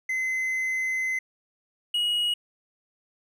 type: tone pair in turn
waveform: triangle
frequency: 2050 / 2899 Hz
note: C7 / F#7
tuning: -36 / -36 cents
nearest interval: tritone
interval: 600 cents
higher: second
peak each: -23 / -21 dBFS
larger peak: second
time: 0.09-1.19 / 1.94-2.34 s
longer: first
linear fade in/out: 5 ms
effects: none